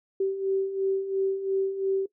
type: beating tone pair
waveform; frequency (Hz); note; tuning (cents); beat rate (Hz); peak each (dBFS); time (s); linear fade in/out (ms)
sine; 384.8 / 387.7; G4 / G4; -32 / -19; 2.9; -31 / -25; 0.2-2.06; 5
effects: noise-tail reverb RT60 0.1 s tail -18 dB re dry

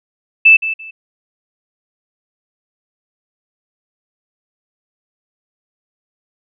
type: tone with echo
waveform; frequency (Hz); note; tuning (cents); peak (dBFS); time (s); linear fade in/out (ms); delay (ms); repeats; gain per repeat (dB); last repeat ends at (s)
sine; 2637; E7; 0; -3; 0.45-0.57; 10; 170; 2; -13; 0.91
effects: none

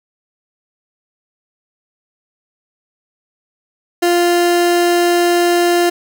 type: tone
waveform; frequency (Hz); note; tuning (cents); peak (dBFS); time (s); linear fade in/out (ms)
30% pulse; 348.6; F4; -3; -8; 4.02-5.9; 10
effects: none

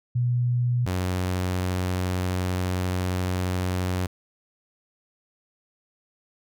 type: tone pair in turn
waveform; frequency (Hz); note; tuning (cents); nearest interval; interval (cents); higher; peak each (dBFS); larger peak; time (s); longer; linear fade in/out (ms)
sine / sawtooth; 122.1 / 91.47; B2 / F#2; -19 / -19; perfect fourth; 500; first; -20; neither; 0.15-0.86 / 0.86-4.07; second; 10
effects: none

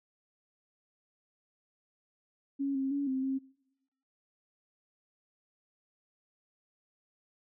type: tone with pitch steps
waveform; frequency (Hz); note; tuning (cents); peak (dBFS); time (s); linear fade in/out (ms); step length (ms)
sine; 277 / 268.5 / 282.3 / 262.8 / 267.3; C#4 / C4 / C#4 / C4 / C4; -1 / +45 / +32 / +8 / +37; -29; 2.59-3.39; 20; 160
effects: noise-tail reverb RT60 1.0 s tail -26 dB re dry

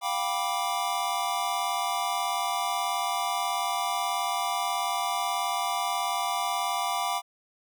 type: chord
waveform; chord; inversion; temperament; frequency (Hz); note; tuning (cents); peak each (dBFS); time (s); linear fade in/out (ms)
square; G dominant seventh; third; just; 705.6 / 784 / 980 / 1176; F5 / G5 / B5 / D6; +18 / 0 / -14 / +2; -33; 0.01-7.22; 50
effects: none

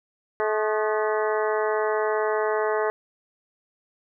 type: harmonic tone with a mistuned harmonic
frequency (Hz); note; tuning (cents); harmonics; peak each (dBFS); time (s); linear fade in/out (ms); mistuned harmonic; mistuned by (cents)
215.3; A3; -37; 2 / 3 / 4 / 5 / 6 / 7 / 8 / 9; -24 / -28 / -30 / -32 / -34 / -35 / -36 / -37; 0.4-2.9; 0; 6; -81
effects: none

